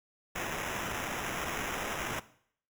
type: noise with sample-and-hold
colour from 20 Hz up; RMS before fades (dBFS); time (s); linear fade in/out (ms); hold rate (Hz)
blue; -36; 0.35-2.2; 10; 4410
effects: noise-tail reverb RT60 0.6 s tail -17 dB re dry